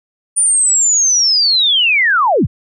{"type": "linear sweep", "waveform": "sine", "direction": "down", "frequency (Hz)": [9397, 41.2], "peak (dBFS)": -9, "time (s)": [0.36, 2.47], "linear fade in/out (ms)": 20, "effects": []}